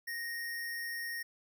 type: tone with sample-and-hold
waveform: sine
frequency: 1864.7 Hz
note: A#6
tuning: in tune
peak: -36 dBFS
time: 0.07-1.23 s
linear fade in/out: 10 ms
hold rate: 7350 Hz
effects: none